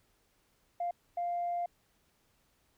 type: tone bursts at uneven times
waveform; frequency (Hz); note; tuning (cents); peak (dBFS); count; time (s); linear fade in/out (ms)
sine; 698; F5; -1; -30; 2; 0.8-0.91 / 1.17-1.66; 5
effects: tanh soft clip ceiling -27 dBFS + pink hiss -72 dBFS RMS until 2.77 s